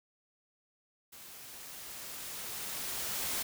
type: noise with level ramp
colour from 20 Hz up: white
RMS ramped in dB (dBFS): -51 to -34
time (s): 1.12-3.43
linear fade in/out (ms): 10
effects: none